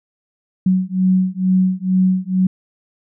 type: beating tone pair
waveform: sine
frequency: 185 / 187.2 Hz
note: F#3 / F#3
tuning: 0 / +20 cents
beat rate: 2.2 Hz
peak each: -16 dBFS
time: 0.66-2.47 s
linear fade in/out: 5 ms
effects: none